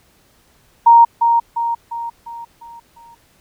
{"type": "tone with echo", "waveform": "sine", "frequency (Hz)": 932.3, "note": "A#5", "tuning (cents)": 0, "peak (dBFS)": -4, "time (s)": [0.86, 1.05], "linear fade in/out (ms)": 10, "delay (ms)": 350, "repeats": 6, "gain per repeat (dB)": -6, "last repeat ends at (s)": 3.15, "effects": ["pink hiss -55 dBFS RMS until 3.4 s"]}